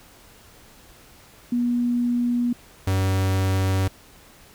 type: tone pair in turn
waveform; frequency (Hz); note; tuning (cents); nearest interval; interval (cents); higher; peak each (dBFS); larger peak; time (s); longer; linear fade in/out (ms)
sine / 45% pulse; 241.6 / 95.19; B3 / F#2; -38 / +50; octave + major third; 1612; first; -19 / -19; neither; 1.52-2.53 / 2.87-3.88; neither; 5
effects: pink hiss -50 dBFS RMS until 4.54 s